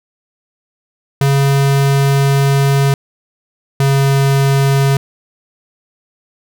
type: tone pair in turn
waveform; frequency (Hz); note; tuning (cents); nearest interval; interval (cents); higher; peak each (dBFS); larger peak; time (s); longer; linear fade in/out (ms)
square; 138.59 / 137.63; C#3 / C#3; 0 / -12; unison; 12; first; -10; neither; 1.21-2.94 / 3.8-4.97; first; 2
effects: none